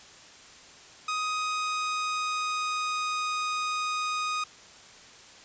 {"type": "tone with pitch glide", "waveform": "sawtooth", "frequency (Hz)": [1252, 1243.4], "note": ["D#6", "D#6"], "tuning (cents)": [10, -2], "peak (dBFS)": -24, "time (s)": [1.08, 4.44], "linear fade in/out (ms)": 5, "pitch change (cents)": -12, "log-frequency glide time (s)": [1.37, 3.3], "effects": ["white hiss -50 dBFS RMS until 5.44 s", "resampled to 16000 Hz"]}